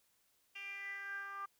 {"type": "tone with band-pass filter sweep", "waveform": "10% pulse", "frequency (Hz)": 396.9, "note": "G4", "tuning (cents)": 22, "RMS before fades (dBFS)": -45, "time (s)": [0.55, 1.46], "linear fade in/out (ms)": 10, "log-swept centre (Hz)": [2700, 1200], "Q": 7.9, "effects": ["white hiss -75 dBFS RMS until 1.59 s"]}